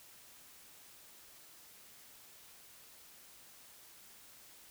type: silence
effects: white hiss -58 dBFS RMS until 4.7 s